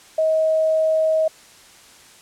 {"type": "tone", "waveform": "sine", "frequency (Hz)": 634, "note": "D#5", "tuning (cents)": 32, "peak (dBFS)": -15, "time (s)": [0.18, 1.28], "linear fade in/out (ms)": 5, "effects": ["white hiss -47 dBFS RMS until 2.21 s", "low-pass 9000 Hz 12 dB/octave"]}